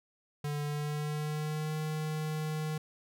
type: tone with pitch glide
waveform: square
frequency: 146.9 to 154.83 Hz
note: D3 to D#3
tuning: +1 to -8 cents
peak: -33 dBFS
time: 0.44-2.78 s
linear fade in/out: 5 ms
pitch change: +91 cents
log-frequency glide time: 0.63-1.75 s
effects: none